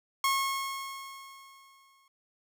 sawtooth tone with exponential decay, 1088 Hz, C#6, 33 cents flat, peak -20 dBFS, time 0.24-2.08 s, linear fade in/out 2 ms, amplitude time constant 400 ms, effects none

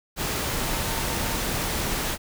sine tone in noise, 907 Hz, A#5, 48 cents flat, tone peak -37 dBFS, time 0.58-1.38 s, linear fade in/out 50 ms, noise pink, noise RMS -27 dBFS, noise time 0.16-2.18 s, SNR -13 dB, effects none

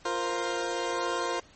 20% pulse chord, F suspended fourth, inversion none, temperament equal, 349.2 / 466.2 / 523.3 Hz, F4 / Bb4 / C5, 0 / 0 / 0 cents, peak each -28 dBFS, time 0.05-1.4 s, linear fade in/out 5 ms, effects pink hiss -56 dBFS RMS until 1.55 s + MP3 32 kbps

